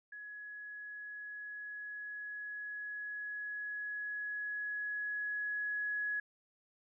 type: tone with level ramp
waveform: sine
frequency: 1682 Hz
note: G#6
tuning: 22 cents sharp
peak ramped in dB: -45 to -33 dBFS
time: 0.12-6.2 s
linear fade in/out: 5 ms
effects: none